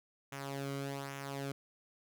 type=tone with flanger; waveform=sawtooth; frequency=138.59 Hz; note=C#3; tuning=in tune; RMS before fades=-41 dBFS; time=0.32-1.52 s; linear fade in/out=5 ms; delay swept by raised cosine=0.22 to 1.16 ms; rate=1.2 Hz; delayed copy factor=-0.65; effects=none